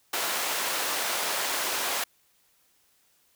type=high-pass noise; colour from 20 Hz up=pink; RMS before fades=-29 dBFS; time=0.13-2.04 s; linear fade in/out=5 ms; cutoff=630 Hz; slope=12 dB/octave; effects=white hiss -66 dBFS RMS until 3.35 s